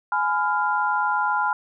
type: chord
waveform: sine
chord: F diminished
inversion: first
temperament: just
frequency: 838.1 / 1005.8 / 1396.9 Hz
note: Ab5 / Cb6 / F6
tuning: +16 / +31 / 0 cents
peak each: -24 dBFS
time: 0.12-1.53 s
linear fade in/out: 2 ms
effects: none